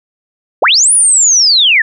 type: linear two-way sweep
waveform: sine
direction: up then down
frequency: 303.3 to 9990 to 1696 Hz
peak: -5 dBFS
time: 0.62-1.82 s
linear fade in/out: 5 ms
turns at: 0.93 s
effects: none